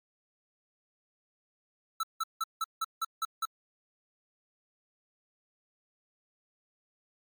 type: tone bursts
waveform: square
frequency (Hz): 1318.5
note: E6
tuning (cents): 0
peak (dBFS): -29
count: 8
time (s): 2-3.454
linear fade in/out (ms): 5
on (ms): 33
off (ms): 170
effects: MP3 96 kbps